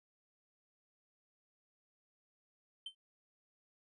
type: tone with exponential decay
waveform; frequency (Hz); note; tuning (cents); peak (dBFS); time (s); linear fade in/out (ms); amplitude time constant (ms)
triangle; 3103; G7; -18; -36; 2.86-2.95; 5; 18
effects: tanh soft clip ceiling -34 dBFS + resampled to 24000 Hz